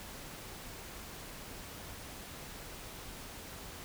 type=silence; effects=pink hiss -47 dBFS RMS until 3.84 s